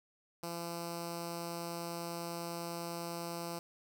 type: tone with notch filter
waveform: 5% pulse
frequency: 170 Hz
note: F3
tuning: 46 cents flat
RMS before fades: -41 dBFS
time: 0.43-3.59 s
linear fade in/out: 2 ms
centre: 1800 Hz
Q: 0.73
effects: none